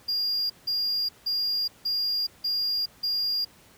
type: tone bursts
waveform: triangle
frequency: 4817 Hz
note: D8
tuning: 43 cents sharp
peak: -23 dBFS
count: 6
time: 0.08-3.45 s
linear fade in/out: 10 ms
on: 420 ms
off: 170 ms
effects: pink hiss -55 dBFS RMS until 3.77 s + high-pass 60 Hz 12 dB/octave